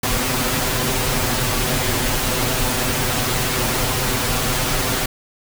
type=noise with comb filter; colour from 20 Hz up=pink; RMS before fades=-20 dBFS; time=0.03-5.06 s; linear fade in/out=5 ms; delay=7.9 ms; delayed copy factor=+1; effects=none